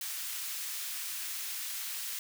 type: high-pass noise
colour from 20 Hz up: white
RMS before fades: -38 dBFS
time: 0.01-2.19 s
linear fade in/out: 2 ms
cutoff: 1600 Hz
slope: 12 dB/octave
effects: none